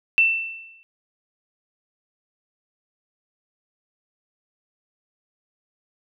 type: tone with exponential decay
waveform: sine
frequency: 2676 Hz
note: E7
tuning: 25 cents sharp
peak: -11 dBFS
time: 0.18-0.83 s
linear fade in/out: 0 ms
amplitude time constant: 140 ms
effects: none